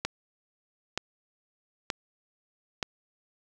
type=click train; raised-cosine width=0.2 ms; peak=-11 dBFS; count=4; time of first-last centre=0.05-2.828 s; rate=1.08 Hz; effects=none